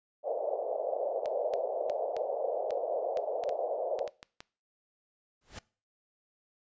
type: band-pass noise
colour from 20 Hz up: pink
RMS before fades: -33 dBFS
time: 0.23-4.1 s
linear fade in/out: 50 ms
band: 490 to 680 Hz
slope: 48 dB/octave
type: clicks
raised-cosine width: 0.2 ms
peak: -26 dBFS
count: 12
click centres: 1.258 / 1.537 / 1.898 / 2.166 / 2.707 / 3.172 / 3.438 / 3.492 / 3.991 / 4.077 / 4.229 / 4.405 s
type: noise with exponential growth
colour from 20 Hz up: pink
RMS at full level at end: -39 dBFS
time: 5.41-5.59 s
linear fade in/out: 5 ms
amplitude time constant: 38 ms
effects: noise-tail reverb RT60 0.4 s tail -22 dB re dry + resampled to 16000 Hz